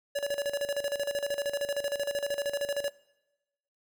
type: tone with tremolo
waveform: square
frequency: 569 Hz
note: C#5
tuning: 45 cents sharp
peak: -28 dBFS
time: 0.15-2.9 s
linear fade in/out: 10 ms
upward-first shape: square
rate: 13 Hz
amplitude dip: 75%
effects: noise-tail reverb RT60 1.0 s tail -22 dB re dry